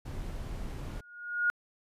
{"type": "noise", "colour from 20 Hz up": "brown", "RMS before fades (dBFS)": -38, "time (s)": [0.05, 1.01], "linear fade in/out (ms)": 10}
{"type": "tone with exponential growth", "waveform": "sine", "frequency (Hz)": 1436, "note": "F6", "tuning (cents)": 48, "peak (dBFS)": -22, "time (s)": [0.9, 1.5], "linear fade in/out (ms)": 0, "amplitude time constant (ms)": 130}
{"effects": ["resampled to 32000 Hz"]}